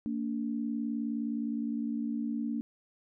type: tone pair together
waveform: sine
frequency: 227.9 / 287.4 Hz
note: A#3 / D4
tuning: -39 / -37 cents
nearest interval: major third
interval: 402 cents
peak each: -32 / -35 dBFS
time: 0.06-2.61 s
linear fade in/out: 0 ms
effects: none